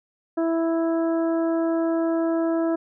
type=harmonic tone; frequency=329.6 Hz; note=E4; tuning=in tune; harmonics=1 / 2 / 3 / 4 / 5; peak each=-21 / -26 / -37 / -37 / -42 dBFS; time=0.37-2.76 s; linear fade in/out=10 ms; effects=none